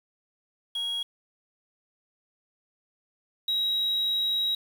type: tone pair in turn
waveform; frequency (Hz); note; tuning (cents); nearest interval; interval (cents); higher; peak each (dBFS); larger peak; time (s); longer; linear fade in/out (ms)
triangle; 3300 / 3836; G#7 / A#7; -12 / +49; minor third; 261; second; -26 / -21; second; 0.75-1.03 / 3.48-4.55; second; 5
effects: tanh soft clip ceiling -20 dBFS + 8-bit